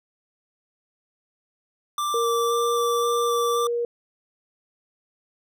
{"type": "tone with vibrato", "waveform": "square", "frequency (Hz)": 1173, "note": "D6", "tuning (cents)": -2, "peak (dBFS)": -24, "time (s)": [1.98, 3.67], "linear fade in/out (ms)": 2, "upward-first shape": "square", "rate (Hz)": 1.9, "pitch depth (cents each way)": 10}
{"type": "tone with pitch glide", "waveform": "sine", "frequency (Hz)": [466.2, 474.3], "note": ["A#4", "A#4"], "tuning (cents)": [0, 30], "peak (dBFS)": -22, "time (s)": [2.14, 3.85], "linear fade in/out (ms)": 2, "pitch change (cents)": 30, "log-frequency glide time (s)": [2.27, 2.8]}
{"effects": []}